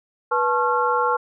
sine tone cluster, 488.8 / 870 / 1087 / 1373 Hz, B4 / A5 / C#6 / F6, -18 / -20 / -34 / -30 cents, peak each -23 dBFS, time 0.31-1.17 s, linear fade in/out 10 ms, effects none

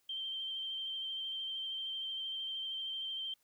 sine tone with vibrato, 3136 Hz, G7, in tune, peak -37 dBFS, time 0.09-3.34 s, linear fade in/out 5 ms, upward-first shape square, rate 13 Hz, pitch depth 14 cents each way, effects white hiss -75 dBFS RMS until 3.43 s

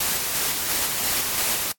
white noise with tremolo, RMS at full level -23 dBFS, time 0-1.72 s, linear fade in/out 5 ms, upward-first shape square, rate 2.9 Hz, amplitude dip 25%, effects noise-tail reverb RT60 0.1 s tail -20 dB re dry + AAC 64 kbps

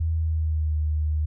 sine tone with pitch glide, 81 to 76.59 Hz, E2 to D#2, -30 to -27 cents, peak -21 dBFS, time 0-1.26 s, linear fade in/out 10 ms, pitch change -97 cents, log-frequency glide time 0.12-0.77 s, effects none

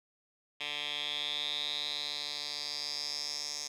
10% pulse tone with band-pass filter sweep, 146.83 Hz, D3, in tune, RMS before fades -37 dBFS, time 0.6-3.68 s, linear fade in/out 10 ms, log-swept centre 3000 to 5800 Hz, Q 7, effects none

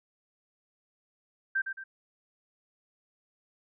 sine tone with echo, 1568 Hz, G6, in tune, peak -25 dBFS, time 1.55-1.62 s, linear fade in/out 10 ms, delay 110 ms, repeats 2, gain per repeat -7 dB, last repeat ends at 1.84 s, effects none

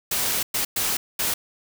white noise bursts at uneven times, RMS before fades -24 dBFS, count 4, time 0.11-0.43 / 0.54-0.65 / 0.76-0.97 / 1.19-1.34 s, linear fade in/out 5 ms, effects none

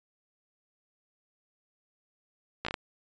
slowing click train, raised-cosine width 0.3 ms, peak -16 dBFS, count 5, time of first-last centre 2.65-2.742 s, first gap 15 ms, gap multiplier 1.29, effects resampled to 16000 Hz

